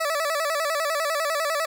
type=tone with vibrato; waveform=20% pulse; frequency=613 Hz; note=D#5; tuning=26 cents flat; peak=-18 dBFS; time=0-1.66 s; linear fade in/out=10 ms; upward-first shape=square; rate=10 Hz; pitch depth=100 cents each way; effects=none